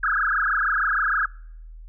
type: tone with frequency modulation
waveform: sine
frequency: 1468 Hz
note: F#6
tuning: 14 cents flat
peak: -19 dBFS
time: 0.03-1.26 s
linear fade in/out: 5 ms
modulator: 26.5 Hz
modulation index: 8
effects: noise-tail reverb RT60 0.7 s tail -25 dB re dry + added 40 Hz sine -38 dBFS peak until 1.88 s